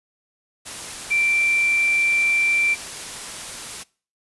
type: tone in noise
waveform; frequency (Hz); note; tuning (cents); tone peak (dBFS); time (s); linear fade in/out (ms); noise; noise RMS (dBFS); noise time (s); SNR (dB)
sine; 2349; D7; 0; -17; 1.1-2.75; 20; white; -33; 0.65-3.84; +13
effects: noise-tail reverb RT60 0.4 s tail -23 dB re dry + resampled to 24000 Hz